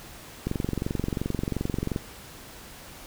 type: click train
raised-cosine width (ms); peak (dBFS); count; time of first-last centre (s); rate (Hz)
3; -14; 35; 0.47-1.961; 22.8
effects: pink hiss -45 dBFS RMS until 3.06 s